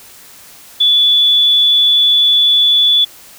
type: tone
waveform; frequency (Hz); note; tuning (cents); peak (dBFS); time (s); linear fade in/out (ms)
sine; 3448; A7; -36; -7; 0.8-3.05; 10
effects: white hiss -39 dBFS RMS until 3.38 s